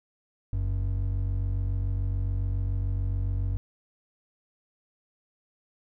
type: tone pair together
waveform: triangle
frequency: 47.05 / 94.1 Hz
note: F#1 / F#2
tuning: +30 / +30 cents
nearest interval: octave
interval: 1200 cents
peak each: -26 / -26 dBFS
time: 0.53-3.57 s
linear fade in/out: 0 ms
effects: none